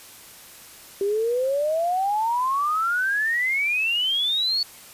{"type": "exponential sweep", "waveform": "sine", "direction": "up", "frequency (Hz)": [389.4, 4491], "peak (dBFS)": -20, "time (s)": [1.01, 4.63], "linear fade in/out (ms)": 2, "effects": ["white hiss -45 dBFS RMS until 4.93 s", "resampled to 32000 Hz"]}